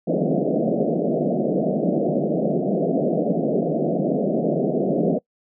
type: band-pass noise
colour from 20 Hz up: pink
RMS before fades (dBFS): -21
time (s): 0.07-5.19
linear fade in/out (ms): 10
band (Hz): 150 to 690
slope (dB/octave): 96
effects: noise-tail reverb RT60 0.1 s tail -24 dB re dry